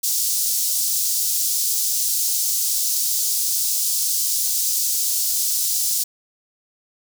pink high-pass noise, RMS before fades -21 dBFS, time 0.03-6.04 s, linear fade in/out 10 ms, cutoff 5200 Hz, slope 24 dB/octave, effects none

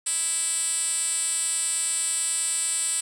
5% pulse tone with band-pass filter, 329.3 Hz, E4, 2 cents flat, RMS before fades -26 dBFS, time 0.06-3.01 s, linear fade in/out 10 ms, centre 8000 Hz, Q 10, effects none

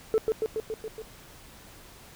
sine tone with echo, 440 Hz, A4, in tune, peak -17 dBFS, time 0.14-0.18 s, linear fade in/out 0 ms, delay 140 ms, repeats 6, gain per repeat -3 dB, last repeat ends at 1.02 s, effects tanh soft clip ceiling -18 dBFS + pink hiss -50 dBFS RMS until 2.15 s

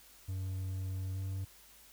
triangle tone with pitch glide, 94.1 to 95.63 Hz, F#2 to G2, +30 to -42 cents, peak -33 dBFS, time 0.28-1.45 s, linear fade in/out 10 ms, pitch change +28 cents, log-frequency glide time 1.12-1.2 s, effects added 50 Hz sine -68 dBFS peak until 1.92 s + white hiss -59 dBFS RMS until 1.92 s

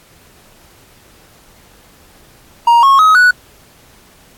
triangle tone with pitch steps, 940 / 1092.3 / 1269.3 / 1475 Hz, A#5 / C#6 / D#6 / F#6, +14 / -26 / +34 / -6 cents, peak -3 dBFS, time 2.67-3.31 s, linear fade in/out 5 ms, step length 160 ms, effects pink hiss -46 dBFS RMS until 4.37 s + AAC 64 kbps

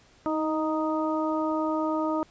harmonic tone with a mistuned harmonic, 311.1 Hz, D#4, in tune, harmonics 1 / 2 / 3 / 4, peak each -27 / -30 / -32 / -33 dBFS, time 0.26-2.23 s, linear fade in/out 0 ms, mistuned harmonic 1, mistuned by +21 cents, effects pink hiss -58 dBFS RMS until 2.3 s + resampled to 16000 Hz

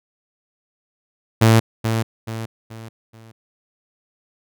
sawtooth tone with echo, 112.7 Hz, A2, 42 cents sharp, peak -6 dBFS, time 1.41-1.6 s, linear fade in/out 10 ms, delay 430 ms, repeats 4, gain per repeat -8 dB, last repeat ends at 3.32 s, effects none

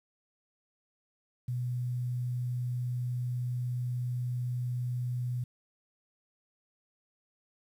sine tone with quantisation, 123.47 Hz, B2, in tune, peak -30 dBFS, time 1.48-5.44 s, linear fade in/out 5 ms, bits 10, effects none

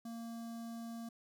square tone with notch filter, 230.7 Hz, A#3, 18 cents flat, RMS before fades -45 dBFS, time 0.05-1.09 s, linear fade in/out 5 ms, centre 2300 Hz, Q 0.76, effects none

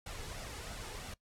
pink noise with flanger, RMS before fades -44 dBFS, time 0.06-1.14 s, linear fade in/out 5 ms, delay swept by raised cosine 1.4 to 2.4 ms, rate 3 Hz, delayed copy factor +0.5, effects noise-tail reverb RT60 0.1 s tail -20 dB re dry + low-pass 10000 Hz 12 dB/octave

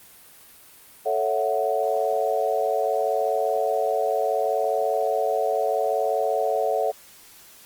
sine chord, F# minor seventh, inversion first, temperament equal, 440 / 554.4 / 659.3 / 740 Hz, A4 / C#5 / E5 / F#5, 0 / 0 / 0 / 0 cents, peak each -26 dBFS, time 1.05-6.92 s, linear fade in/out 20 ms, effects white hiss -49 dBFS RMS until 7.65 s + Opus 32 kbps

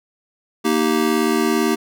square chord, Eb major, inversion second, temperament just, 233.3 / 311.1 / 388.9 Hz, Bb3 / Eb4 / G4, +2 / 0 / -14 cents, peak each -21 dBFS, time 0.64-1.76 s, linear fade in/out 20 ms, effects none

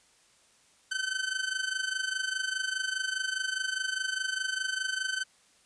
sawtooth tone with amplitude modulation, 1532 Hz, G6, 40 cents flat, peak -23 dBFS, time 0.91-5.24 s, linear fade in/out 10 ms, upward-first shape sine, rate 24.9 Hz, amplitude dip 75%, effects white hiss -63 dBFS RMS until 5.65 s + resampled to 22050 Hz

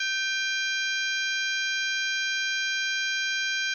harmonic tone with a mistuned harmonic, 798 Hz, G5, 31 cents sharp, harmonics 2 / 3 / 4 / 5 / 6 / 7 / 8, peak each -28 / -32 / -34 / -36 / -38 / -39 / -40 dBFS, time 0-3.74 s, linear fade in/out 5 ms, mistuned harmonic 2, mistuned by -49 cents, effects 10-bit

